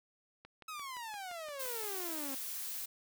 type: click train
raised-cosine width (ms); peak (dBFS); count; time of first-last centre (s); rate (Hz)
0.3; -36; 10; 0.45-2.004; 5.79
type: exponential sweep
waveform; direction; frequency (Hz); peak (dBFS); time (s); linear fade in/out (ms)
sawtooth; down; 1300 to 261.6; -38; 0.68-2.35; 5
type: noise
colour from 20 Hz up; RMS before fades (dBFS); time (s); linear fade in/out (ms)
blue; -41; 1.59-2.86; 10
effects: none